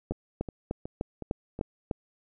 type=two click trains; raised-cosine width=2 ms; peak=-23 / -16 dBFS; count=5 / 7; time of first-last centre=0.12-1.591 / 0.11-1.912 s; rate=2.72 / 3.33 Hz; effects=none